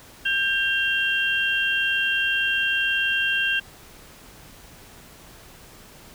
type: tone cluster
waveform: sine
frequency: 1588 / 2751 / 3190 Hz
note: G6 / F7 / G7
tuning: +22 / -27 / +30 cents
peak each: -23 / -24 / -27 dBFS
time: 0.25-3.6 s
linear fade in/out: 10 ms
effects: pink hiss -47 dBFS RMS until 6.14 s